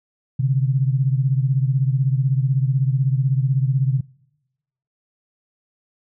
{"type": "beating tone pair", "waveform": "sine", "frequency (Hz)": [130, 146], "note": ["C3", "D3"], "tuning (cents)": [-11, -10], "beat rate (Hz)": 16, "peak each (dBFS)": [-17, -21], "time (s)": [0.39, 4.01], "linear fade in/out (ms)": 10, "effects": ["noise-tail reverb RT60 1.0 s tail -26 dB re dry"]}